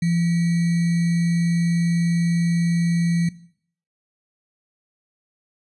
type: tone with sample-and-hold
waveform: sine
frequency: 170.2 Hz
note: F3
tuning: 44 cents flat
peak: -17 dBFS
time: 0.02-3.29 s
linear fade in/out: 5 ms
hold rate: 2100 Hz
effects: noise-tail reverb RT60 0.6 s tail -18 dB re dry + resampled to 24000 Hz